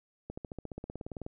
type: accelerating click train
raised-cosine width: 2 ms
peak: -26 dBFS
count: 17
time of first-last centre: 0.3-1.264 s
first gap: 75 ms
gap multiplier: 0.97
effects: none